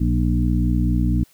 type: harmonic tone with a mistuned harmonic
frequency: 60.2 Hz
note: B1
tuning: 44 cents flat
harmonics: 1 / 2 / 3 / 4 / 5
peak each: -19 / -22 / -24 / -25 / -26 dBFS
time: 0-1.24 s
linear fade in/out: 10 ms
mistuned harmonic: 4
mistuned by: -29 cents
effects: white hiss -56 dBFS RMS until 1.33 s